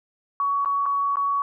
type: tone with dropouts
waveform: sine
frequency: 1124 Hz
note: C#6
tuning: 24 cents sharp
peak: -20 dBFS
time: 0.4-1.42 s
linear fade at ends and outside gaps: 1 ms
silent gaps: 0.648-0.658 / 0.857-0.862 / 1.157-1.169 s
effects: none